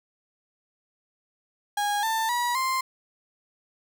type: tone with pitch steps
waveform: 35% pulse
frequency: 822 / 891.2 / 966.3 / 1047.7 Hz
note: G#5 / A5 / B5 / C6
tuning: -18 / +22 / -38 / +2 cents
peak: -22 dBFS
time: 1.77-2.81 s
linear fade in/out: 5 ms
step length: 260 ms
effects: none